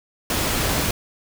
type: noise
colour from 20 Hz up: pink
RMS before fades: -22 dBFS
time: 0.3-0.91 s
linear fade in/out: 2 ms
effects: none